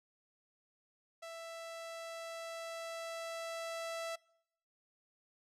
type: tone with level ramp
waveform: sawtooth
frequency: 662 Hz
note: E5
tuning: 7 cents sharp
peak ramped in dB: -41 to -34 dBFS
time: 1.22-4.16 s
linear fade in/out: 10 ms
effects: noise-tail reverb RT60 0.8 s tail -25 dB re dry + low-pass 10000 Hz 12 dB/octave